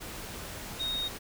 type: tone in noise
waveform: sine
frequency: 3729 Hz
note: A#7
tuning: in tune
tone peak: -30 dBFS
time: 0.79-1.09 s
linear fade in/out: 20 ms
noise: pink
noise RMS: -41 dBFS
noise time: 0-1.19 s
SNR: +8 dB
effects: none